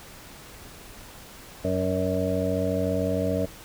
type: harmonic tone with a mistuned harmonic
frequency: 93.6 Hz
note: F#2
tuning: 20 cents sharp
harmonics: 1 / 2 / 3 / 5 / 6 / 7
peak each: -30 / -30 / -30 / -30 / -30 / -30 dBFS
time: 1.64-3.46 s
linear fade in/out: 10 ms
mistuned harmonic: 7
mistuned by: -37 cents
effects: pink hiss -45 dBFS RMS until 3.64 s